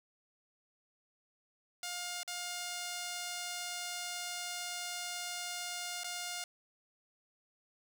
5% pulse tone with dropouts, 709 Hz, F5, 26 cents sharp, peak -27 dBFS, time 1.83-6.44 s, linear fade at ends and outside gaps 2 ms, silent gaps 2.232-2.277 / 6.035-6.043 s, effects none

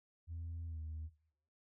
sine tone with pitch glide, 83.4 to 78.72 Hz, E2 to D#2, +21 to +21 cents, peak -40 dBFS, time 0.27-1.1 s, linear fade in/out 50 ms, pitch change -100 cents, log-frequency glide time 0.66-0.79 s, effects noise-tail reverb RT60 0.7 s tail -19 dB re dry + tanh soft clip ceiling -39 dBFS

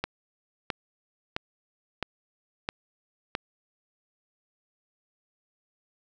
click train, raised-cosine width 0.3 ms, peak -12 dBFS, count 6, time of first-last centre 0.04-3.351 s, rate 1.51 Hz, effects none

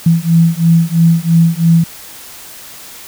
sine beating tone pair, 164.81 / 167.81 Hz, E3 / E3, 0 / +31 cents, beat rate 3 Hz, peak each -10 dBFS, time 0.06-1.84 s, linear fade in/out 5 ms, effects white hiss -33 dBFS RMS until 3.07 s

